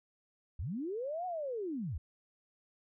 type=linear two-way sweep; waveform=sine; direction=up then down; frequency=56.8 to 745 to 56.8 Hz; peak=-35 dBFS; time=0.59-1.98 s; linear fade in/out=5 ms; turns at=1.26 s; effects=none